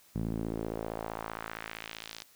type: tone with band-pass filter sweep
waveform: sawtooth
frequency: 55.3 Hz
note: A1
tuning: 9 cents sharp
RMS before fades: -38 dBFS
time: 0.15-2.23 s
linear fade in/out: 5 ms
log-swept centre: 180 to 4900 Hz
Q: 1.4
effects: white hiss -61 dBFS RMS until 2.35 s